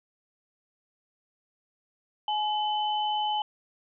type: tone pair together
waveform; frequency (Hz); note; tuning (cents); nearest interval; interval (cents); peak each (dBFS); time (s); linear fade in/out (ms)
sine; 846 / 3026; G#5 / F#7; +32 / +38; octave + minor seventh; 2206; -26 / -32; 2.28-3.42; 2
effects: none